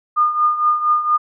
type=tone with tremolo; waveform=sine; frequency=1217 Hz; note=D#6; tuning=39 cents flat; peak=-10 dBFS; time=0.16-1.18 s; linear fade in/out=20 ms; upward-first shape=triangle; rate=4.3 Hz; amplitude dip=75%; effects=none